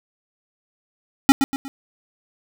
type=tone with echo; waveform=square; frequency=272.9 Hz; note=C#4; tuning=27 cents flat; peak=-7 dBFS; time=1.29-1.32 s; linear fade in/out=0 ms; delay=120 ms; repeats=3; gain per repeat=-8 dB; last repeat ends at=1.68 s; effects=none